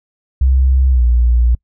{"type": "tone with pitch glide", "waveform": "sine", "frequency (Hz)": [65.41, 59.64], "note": ["C2", "A#1"], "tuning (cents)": [0, 40], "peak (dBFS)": -8, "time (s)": [0.41, 1.55], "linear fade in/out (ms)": 5, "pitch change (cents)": -160, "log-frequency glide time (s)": [0.9, 1.03], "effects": ["noise-tail reverb RT60 0.1 s tail -26 dB re dry"]}